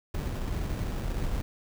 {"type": "noise with sample-and-hold", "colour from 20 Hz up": "brown", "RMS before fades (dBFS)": -31, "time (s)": [0.14, 1.42], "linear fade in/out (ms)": 5, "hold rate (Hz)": 2100, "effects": []}